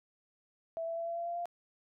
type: tone with pitch steps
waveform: sine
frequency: 659.3 / 665 / 670.8 / 676.7 / 682.6 / 688.5 / 694.5 Hz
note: E5 / E5 / E5 / E5 / F5 / F5 / F5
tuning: 0 / +15 / +30 / +45 / -40 / -25 / -10 cents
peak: -34 dBFS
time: 0.77-1.456 s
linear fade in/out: 0 ms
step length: 98 ms
effects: none